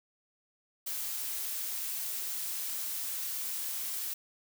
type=noise; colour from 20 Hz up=blue; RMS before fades=-36 dBFS; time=0.86-4.14 s; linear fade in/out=10 ms; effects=none